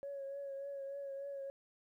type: tone with vibrato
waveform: sine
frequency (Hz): 554.4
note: C#5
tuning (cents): 0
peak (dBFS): -40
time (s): 0.03-1.5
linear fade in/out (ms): 0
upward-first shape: triangle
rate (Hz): 3.4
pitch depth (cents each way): 33
effects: tanh soft clip ceiling -37 dBFS + 13-bit